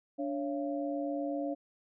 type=tone cluster; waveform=sine; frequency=290 / 554 / 682 Hz; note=D4 / C#5 / F5; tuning=-22 / -1 / -41 cents; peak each=-34 / -37 / -39 dBFS; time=0.18-1.55 s; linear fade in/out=20 ms; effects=none